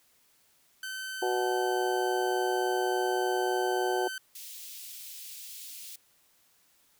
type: tone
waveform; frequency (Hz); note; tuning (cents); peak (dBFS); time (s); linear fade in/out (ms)
sawtooth; 1534; G6; -38; -32; 0.83-4.18; 2
type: harmonic tone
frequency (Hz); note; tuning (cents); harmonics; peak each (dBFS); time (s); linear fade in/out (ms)
123.47; B2; 0; 3 / 4 / 5 / 6 / 7; -29 / -35 / -41 / -32 / -35; 1.22-4.08; 5
type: high-pass noise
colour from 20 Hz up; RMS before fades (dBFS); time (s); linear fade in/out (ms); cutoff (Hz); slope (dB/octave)
white; -44; 4.35-5.96; 5; 2700; 24
effects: white hiss -66 dBFS RMS until 6.99 s